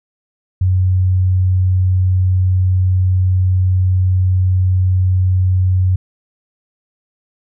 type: tone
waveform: sine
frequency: 92.5 Hz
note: F#2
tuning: in tune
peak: -10 dBFS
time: 0.61-5.96 s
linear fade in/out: 5 ms
effects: none